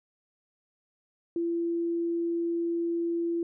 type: tone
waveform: sine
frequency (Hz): 338.6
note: E4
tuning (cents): +46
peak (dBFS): -26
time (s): 1.36-3.43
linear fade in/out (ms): 2
effects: none